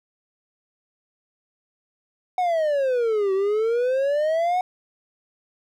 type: exponential two-way sweep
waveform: triangle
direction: down then up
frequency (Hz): 744 to 379.1 to 744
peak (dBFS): -17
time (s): 2.38-4.61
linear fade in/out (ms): 2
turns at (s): 3.33
effects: none